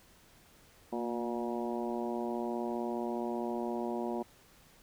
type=harmonic tone with a mistuned harmonic; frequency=119.5 Hz; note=A#2; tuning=43 cents sharp; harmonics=2 / 3 / 4 / 5 / 6 / 7 / 8; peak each=-37 / -37 / -44 / -42 / -42 / -46 / -44 dBFS; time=0.92-4.23 s; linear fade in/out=10 ms; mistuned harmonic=2; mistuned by=-35 cents; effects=pink hiss -61 dBFS RMS until 4.82 s